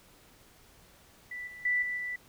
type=tone with level steps; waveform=sine; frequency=1975.5 Hz; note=B6; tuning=in tune; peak=-37 / -44 / -25 / -31 / -33 dBFS; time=1.31-2.16 s; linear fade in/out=5 ms; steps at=1.47 / 1.65 / 1.82 / 1.97 s; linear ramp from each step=5 ms; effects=pink hiss -59 dBFS RMS until 2.28 s